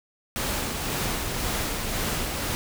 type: noise with tremolo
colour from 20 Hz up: pink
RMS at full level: -27 dBFS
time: 0.36-2.55 s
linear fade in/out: 0 ms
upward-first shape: sine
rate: 1.9 Hz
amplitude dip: 30%
effects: none